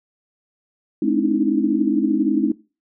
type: tone cluster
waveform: sine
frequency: 212.4 / 260.2 / 294.1 / 306.7 / 324.3 Hz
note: G#3 / C4 / D4 / D#4 / E4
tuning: +39 / -9 / +3 / -25 / -28 cents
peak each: -22 dBFS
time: 1.02-2.52 s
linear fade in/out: 5 ms
effects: noise-tail reverb RT60 0.3 s tail -19 dB re dry